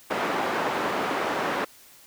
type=band-pass noise; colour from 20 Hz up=white; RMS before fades=-27 dBFS; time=0.1-1.65 s; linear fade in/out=10 ms; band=240 to 1200 Hz; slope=12 dB/octave; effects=white hiss -52 dBFS RMS until 2.06 s